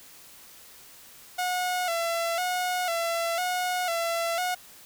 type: tone with vibrato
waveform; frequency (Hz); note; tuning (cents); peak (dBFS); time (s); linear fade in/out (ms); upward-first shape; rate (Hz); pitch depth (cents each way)
sawtooth; 699; F5; +1; -22; 1.38-4.55; 10; square; 1; 66
effects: white hiss -50 dBFS RMS until 4.85 s